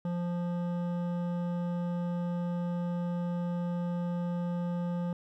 triangle tone with hard clipping, 174.61 Hz, F3, in tune, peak -32 dBFS, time 0.05-5.13 s, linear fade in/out 2 ms, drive 16 dB, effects none

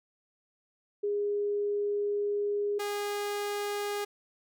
sine / sawtooth tone pair in turn, 410.2 / 410.2 Hz, G#4 / G#4, -21 / -21 cents, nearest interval unison, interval 0 cents, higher neither, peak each -27 dBFS, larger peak neither, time 1.03-2.79 / 2.79-4.05 s, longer first, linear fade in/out 10 ms, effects none

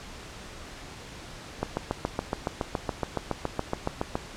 click train, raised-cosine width 1 ms, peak -12 dBFS, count 19, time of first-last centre 1.63-4.155 s, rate 7.13 Hz, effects pink hiss -43 dBFS RMS until 4.36 s + low-pass 7000 Hz 12 dB/octave

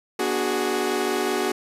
sawtooth chord, G# half-diminished seventh, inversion first, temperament equal with one note detuned, 241.6 / 293.7 / 370 / 415.3 Hz, B3 / D4 / F#4 / G#4, -38 / 0 / 0 / 0 cents, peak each -27 / -27 / -21 / -23 dBFS, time 0.19-1.52 s, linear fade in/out 5 ms, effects resampled to 32000 Hz

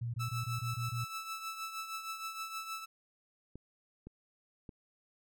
sine tone bursts, 118.1 Hz, A#2, 23 cents sharp, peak -34 dBFS, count 7, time 0.01-1.046 s, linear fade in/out 10 ms, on 130 ms, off 21 ms
sawtooth tone with tremolo, 1315 Hz, E6, 5 cents flat, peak -33 dBFS, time 0.19-2.86 s, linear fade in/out 20 ms, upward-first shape triangle, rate 6.4 Hz, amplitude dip 65%
clicks, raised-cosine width 3 ms, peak -34 dBFS, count 3, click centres 3.556 / 4.07 / 4.692 s
effects none

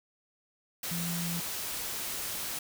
sine tone in noise, 171.3 Hz, F3, 33 cents flat, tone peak -33 dBFS, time 0.91-1.4 s, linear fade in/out 5 ms, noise white, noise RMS -36 dBFS, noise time 0.83-2.59 s, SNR 0 dB, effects none

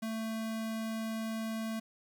square tone, 222.5 Hz, A3, 20 cents sharp, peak -35 dBFS, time 0.02-1.8 s, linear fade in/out 10 ms, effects 11-bit

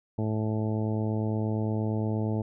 harmonic tone, 108.6 Hz, A2, 22 cents flat, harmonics 1 / 2 / 3 / 4 / 5 / 6 / 7 / 8, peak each -28 / -31 / -35 / -37 / -41 / -41 / -46 / -44 dBFS, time 0.18-2.42 s, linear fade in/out 5 ms, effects none

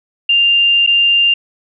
sine tone with dropouts, 2794 Hz, F7, in tune, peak -8 dBFS, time 0.29-1.34 s, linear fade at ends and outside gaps 5 ms, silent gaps 0.865-0.873 s, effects none

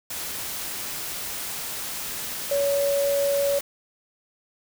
sine tone in noise, 563 Hz, C#5, 27 cents sharp, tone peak -20 dBFS, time 2.51-3.59 s, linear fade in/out 5 ms, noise white, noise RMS -32 dBFS, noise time 0.1-3.61 s, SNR +9 dB, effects none

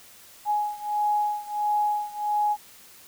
sine beating tone pair, 835 / 836.5 Hz, G#5 / G#5, +9 / +12 cents, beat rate 1.5 Hz, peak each -25 / -27 dBFS, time 0.45-2.57 s, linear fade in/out 50 ms, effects white hiss -50 dBFS RMS until 3.07 s

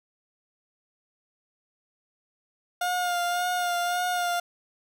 30% pulse tone with vibrato, 710 Hz, F5, 28 cents sharp, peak -22 dBFS, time 2.81-4.4 s, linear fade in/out 5 ms, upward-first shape sine, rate 1.8 Hz, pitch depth 27 cents each way, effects none

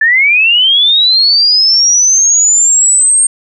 sine linear sweep, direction up, 1732 to 8630 Hz, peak -5 dBFS, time 0.01-3.27 s, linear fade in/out 5 ms, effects none

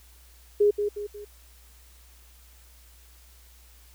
sine tone with echo, 412.8 Hz, G#4, 10 cents flat, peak -16 dBFS, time 0.6-0.71 s, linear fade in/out 10 ms, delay 180 ms, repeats 3, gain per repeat -7 dB, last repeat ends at 1.25 s, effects added 60 Hz sine -52 dBFS peak until 3.94 s + white hiss -57 dBFS RMS until 3.94 s

